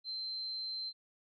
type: tone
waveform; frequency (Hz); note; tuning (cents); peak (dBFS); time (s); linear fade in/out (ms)
sine; 4111; C8; -31; -37; 0.04-0.93; 50
effects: none